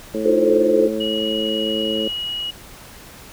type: harmonic tone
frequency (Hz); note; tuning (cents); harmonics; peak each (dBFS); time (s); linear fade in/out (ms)
109.1; A2; -14; 2 / 3 / 4 / 5; -26 / -26 / -26 / -26; 0.14-2.08; 5
type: chord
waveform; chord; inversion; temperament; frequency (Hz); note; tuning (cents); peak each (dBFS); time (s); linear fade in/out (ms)
sine; F dominant seventh; third; equal; 311.1 / 349.2 / 440 / 523.3; Eb4 / F4 / A4 / C5; 0 / 0 / 0 / 0; -22 / -20 / -18 / -17; 0.25-0.88; 10
type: tone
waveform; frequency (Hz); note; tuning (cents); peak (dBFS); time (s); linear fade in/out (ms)
sine; 2905; F#7; -32; -23; 1-2.51; 10
effects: pink hiss -41 dBFS RMS until 3.32 s